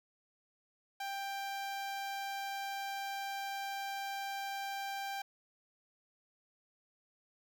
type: tone with notch filter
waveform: sawtooth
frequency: 789 Hz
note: G5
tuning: 11 cents sharp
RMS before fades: -40 dBFS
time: 1-5.22 s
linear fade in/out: 5 ms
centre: 9100 Hz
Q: 1.7
effects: 11-bit